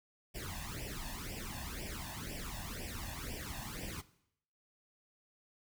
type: noise with flanger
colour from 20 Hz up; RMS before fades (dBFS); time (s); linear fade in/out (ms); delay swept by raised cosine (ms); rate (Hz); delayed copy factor
pink; -43; 0.34-4.02; 20; 0.37 to 1.15; 2; +1
effects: noise-tail reverb RT60 0.7 s tail -17 dB re dry